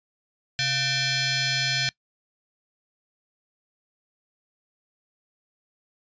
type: tone with frequency modulation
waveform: sine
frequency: 962 Hz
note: B5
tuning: 46 cents flat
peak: -22 dBFS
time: 0.59-1.89 s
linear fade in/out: 0 ms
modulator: 829 Hz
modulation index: 5.5
effects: noise-tail reverb RT60 0.1 s tail -23 dB re dry + resampled to 16000 Hz

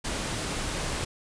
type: noise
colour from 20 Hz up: pink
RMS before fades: -31 dBFS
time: 0.04-1.05 s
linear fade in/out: 10 ms
effects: resampled to 22050 Hz

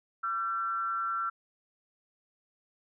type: tone with frequency modulation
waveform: sine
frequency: 1355 Hz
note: E6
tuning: 47 cents sharp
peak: -29 dBFS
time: 0.23-1.3 s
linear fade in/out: 10 ms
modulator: 194 Hz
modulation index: 0.5
effects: none

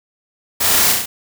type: noise with echo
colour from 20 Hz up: white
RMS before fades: -17 dBFS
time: 0.6-0.92 s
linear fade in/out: 10 ms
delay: 35 ms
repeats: 4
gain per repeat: -2 dB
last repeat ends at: 1.06 s
effects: none

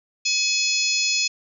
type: harmonic tone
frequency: 849 Hz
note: G#5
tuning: 38 cents sharp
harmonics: 3 / 4 / 5 / 6 / 7 / 8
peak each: -24 / -30 / -26 / -25 / -30 / -27 dBFS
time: 0.25-1.28 s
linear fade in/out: 10 ms
effects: none

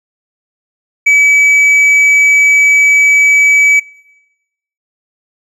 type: tone with tanh clipping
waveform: sine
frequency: 2288 Hz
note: D7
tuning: 46 cents flat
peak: -5 dBFS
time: 1.06-3.8 s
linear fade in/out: 10 ms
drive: 4 dB
effects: noise-tail reverb RT60 1.0 s tail -24 dB re dry

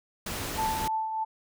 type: noise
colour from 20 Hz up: pink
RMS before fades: -34 dBFS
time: 0.26-0.88 s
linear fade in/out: 5 ms
type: tone with tremolo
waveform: sine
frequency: 880 Hz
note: A5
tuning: in tune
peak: -25 dBFS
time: 0.57-1.25 s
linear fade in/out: 20 ms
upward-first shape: triangle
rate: 3.3 Hz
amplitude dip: 50%
effects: none

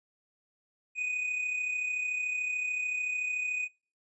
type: tone with amplitude modulation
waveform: triangle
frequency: 2489 Hz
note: D#7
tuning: in tune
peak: -26 dBFS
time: 0.95-3.69 s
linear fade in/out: 50 ms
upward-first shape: sine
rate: 33.6 Hz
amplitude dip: 45%
effects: noise-tail reverb RT60 0.4 s tail -26 dB re dry + resampled to 22050 Hz

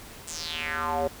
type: tone with band-pass filter sweep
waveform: square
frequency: 80.3 Hz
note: E2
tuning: 45 cents flat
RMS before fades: -30 dBFS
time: 0.27-1.08 s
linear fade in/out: 10 ms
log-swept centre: 8100 to 520 Hz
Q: 4.3
effects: pink hiss -45 dBFS RMS until 1.2 s

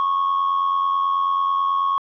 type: tone with amplitude modulation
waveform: sine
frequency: 1100 Hz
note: C#6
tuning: 14 cents flat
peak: -13 dBFS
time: 0-1.98 s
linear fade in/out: 0 ms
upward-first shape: sine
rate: 89.2 Hz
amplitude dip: 60%
effects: tanh soft clip ceiling -14 dBFS

